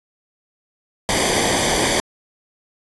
pink noise with comb filter, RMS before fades -18 dBFS, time 1.09-2 s, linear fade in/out 0 ms, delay 0.74 ms, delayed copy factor -0.75, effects resampled to 24000 Hz

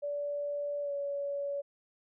sine tone with pitch glide, 578 to 566.1 Hz, D5 to C#5, -28 to +36 cents, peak -32 dBFS, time 0.02-1.62 s, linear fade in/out 20 ms, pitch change -36 cents, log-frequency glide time 0.82-0.92 s, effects none

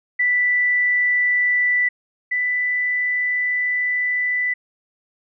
sine tone pair in turn, 1975.5 / 1986.6 Hz, B6 / B6, 0 / +10 cents, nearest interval unison, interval 10 cents, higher second, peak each -15 / -18 dBFS, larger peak first, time 0.19-1.89 / 2.31-4.54 s, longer second, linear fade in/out 10 ms, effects none

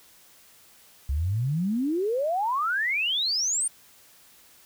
sine exponential sweep, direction up, 64.9 to 9230 Hz, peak -23 dBFS, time 1.09-3.68 s, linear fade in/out 5 ms, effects white hiss -55 dBFS RMS until 4.65 s

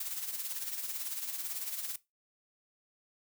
blue noise with tremolo, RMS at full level -36 dBFS, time 0-1.96 s, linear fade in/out 5 ms, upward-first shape sine, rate 18 Hz, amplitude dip 55%, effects noise-tail reverb RT60 0.2 s tail -18 dB re dry

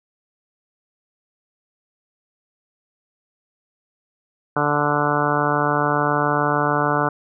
harmonic tone, 146.83 Hz, D3, in tune, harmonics 1 / 2 / 3 / 4 / 5 / 6 / 7 / 8 / 9 / 10, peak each -26 / -26 / -26 / -26 / -26 / -26 / -26 / -26 / -26 / -26 dBFS, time 4.56-7.09 s, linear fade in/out 5 ms, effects none

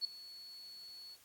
sine tone with ADSR envelope, 4405 Hz, C#8, 12 cents flat, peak -30 dBFS, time 0.01-1.17 s, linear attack 37 ms, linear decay 5 ms, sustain -19 dB, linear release 39 ms, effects white hiss -64 dBFS RMS until 1.24 s + AAC 64 kbps

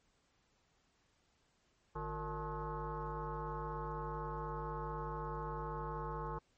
sine tone with frequency modulation, 460 Hz, A#4, 23 cents flat, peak -38 dBFS, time 1.95-6.39 s, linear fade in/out 10 ms, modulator 204 Hz, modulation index 3.7, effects pink hiss -75 dBFS RMS until 6.57 s + MP3 32 kbps

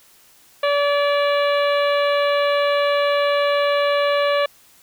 harmonic tone with a mistuned harmonic, 574 Hz, D5, 40 cents flat, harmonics 1 / 2 / 3 / 4 / 5 / 6 / 7, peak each -17 / -23 / -27 / -29 / -31 / -33 / -34 dBFS, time 0.63-4.46 s, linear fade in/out 5 ms, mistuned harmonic 4, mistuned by +28 cents, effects white hiss -52 dBFS RMS until 4.82 s

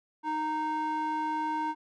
square tone with band-pass filter, 309.5 Hz, D#4, 9 cents flat, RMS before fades -31 dBFS, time 0.23-1.75 s, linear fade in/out 50 ms, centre 900 Hz, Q 2.4, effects none

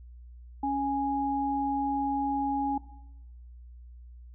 sine tone pair together, 277.2 / 829 Hz, C#4 / G#5, 0 / -3 cents, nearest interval octave + perfect fifth, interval 1897 cents, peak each -30 / -28 dBFS, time 0.63-2.78 s, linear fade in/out 5 ms, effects noise-tail reverb RT60 0.9 s tail -17 dB re dry + added 60 Hz sine -45 dBFS peak until 4.34 s

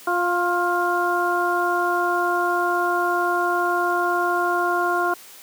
harmonic tone with a mistuned harmonic, 351 Hz, F4, 9 cents sharp, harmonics 1 / 2 / 3 / 4, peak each -24 / -24 / -24 / -24 dBFS, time 0.07-5.14 s, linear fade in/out 5 ms, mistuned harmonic 3, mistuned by +21 cents, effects white hiss -44 dBFS RMS until 5.42 s + high-pass 200 Hz 12 dB/octave

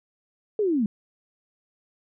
sine linear sweep, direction down, 441.5 to 196 Hz, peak -20 dBFS, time 0.59-0.86 s, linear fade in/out 2 ms, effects none

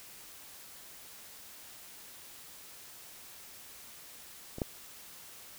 clicks, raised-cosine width 2 ms, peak -27 / -17 dBFS, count 2, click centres 4.584 / 4.618 s, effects white hiss -51 dBFS RMS until 5.58 s

